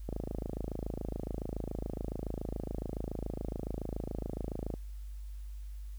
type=click train; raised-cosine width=2 ms; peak=-23 dBFS; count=127; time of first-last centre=0.09-4.739 s; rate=27.1 Hz; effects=added 50 Hz sine -40 dBFS peak until 5.98 s + white hiss -66 dBFS RMS until 5.98 s